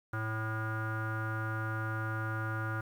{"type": "tone with low-pass filter", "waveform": "square", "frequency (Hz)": 110, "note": "A2", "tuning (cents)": 0, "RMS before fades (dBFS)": -35, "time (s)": [0.13, 2.81], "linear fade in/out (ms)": 5, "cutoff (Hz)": 1400, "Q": 8.8, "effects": ["10-bit"]}